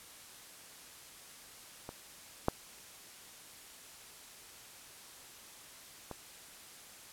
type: clicks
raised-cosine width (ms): 1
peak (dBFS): -28 / -13 / -27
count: 3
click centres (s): 1.891 / 2.484 / 6.113
effects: white hiss -53 dBFS RMS until 7.12 s + low-pass 12000 Hz 12 dB/octave